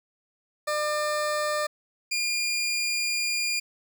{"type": "tone pair in turn", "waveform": "20% pulse", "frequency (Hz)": [600, 2410], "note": ["D5", "D7"], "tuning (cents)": [37, 44], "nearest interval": "2 octaves", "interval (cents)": 2407, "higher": "second", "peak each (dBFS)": -20, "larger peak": "neither", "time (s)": [[0.67, 1.67], [2.11, 3.6]], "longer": "second", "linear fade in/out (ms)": 10, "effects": []}